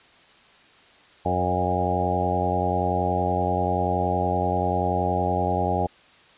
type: harmonic tone with a mistuned harmonic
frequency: 90.5 Hz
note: F#2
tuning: 38 cents flat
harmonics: 1 / 2 / 3 / 4 / 5 / 6 / 7 / 8 / 9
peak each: -28 / -30 / -33 / -32 / -31 / -32 / -30 / -29 / -26 dBFS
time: 1.25-5.87 s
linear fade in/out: 10 ms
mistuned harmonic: 6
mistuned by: +30 cents
effects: white hiss -53 dBFS RMS until 6.37 s + resampled to 8000 Hz